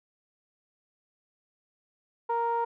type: tone with low-pass filter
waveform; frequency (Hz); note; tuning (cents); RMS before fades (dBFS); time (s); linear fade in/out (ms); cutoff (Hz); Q
sawtooth; 466.7; A#4; +2; -28; 2.29-2.65; 10; 1000; 5.1
effects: none